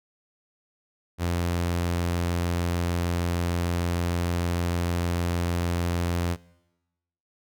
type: tone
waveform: sawtooth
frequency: 86.6 Hz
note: F2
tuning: 14 cents flat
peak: -20 dBFS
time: 1.18-6.37 s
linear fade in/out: 50 ms
effects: noise-tail reverb RT60 1.0 s tail -22 dB re dry